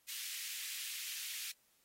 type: high-pass noise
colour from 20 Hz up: pink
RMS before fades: -44 dBFS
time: 0.08-1.52 s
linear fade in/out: 10 ms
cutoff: 2200 Hz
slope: 24 dB/octave
effects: white hiss -73 dBFS RMS until 1.84 s + AAC 48 kbps